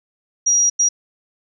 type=tone bursts at uneven times; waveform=sine; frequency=5740 Hz; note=F8; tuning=47 cents sharp; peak=-12 dBFS; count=2; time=0.46-0.7 / 0.79-0.89 s; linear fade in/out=10 ms; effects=none